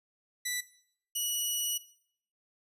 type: tone pair in turn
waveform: 10% pulse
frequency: 1975.5 / 2929 Hz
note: B6 / F#7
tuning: 0 / -18 cents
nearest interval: perfect fifth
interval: 682 cents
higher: second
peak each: -22 dBFS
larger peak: neither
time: 0.45-0.61 / 1.15-1.78 s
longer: second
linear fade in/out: 10 ms
effects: noise-tail reverb RT60 0.6 s tail -17 dB re dry + resampled to 32000 Hz